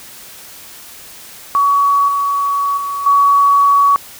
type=tone with level steps; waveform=sine; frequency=1128 Hz; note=C#6; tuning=30 cents sharp; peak=-9 / -13 / -18 / -7 dBFS; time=1.55-3.96 s; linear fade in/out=0 ms; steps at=2.08 / 2.77 / 3.06 s; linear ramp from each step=5 ms; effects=white hiss -36 dBFS RMS until 4.19 s